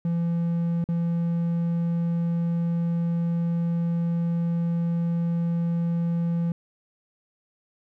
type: tone with dropouts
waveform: triangle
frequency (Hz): 169.4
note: E3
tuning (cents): +48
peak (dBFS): -20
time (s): 0.05-6.52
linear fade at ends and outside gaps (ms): 2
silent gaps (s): 0.841-0.888
effects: none